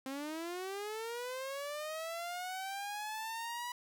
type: linear sweep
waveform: sawtooth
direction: up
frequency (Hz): 261.6 to 980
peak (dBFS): -35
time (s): 0.06-3.72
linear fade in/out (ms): 2
effects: none